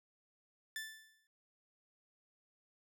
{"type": "tone with exponential decay", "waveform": "sawtooth", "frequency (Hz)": 1760, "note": "A6", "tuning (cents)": 0, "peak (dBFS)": -35, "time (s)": [0.76, 1.27], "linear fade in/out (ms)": 1, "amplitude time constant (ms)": 110, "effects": []}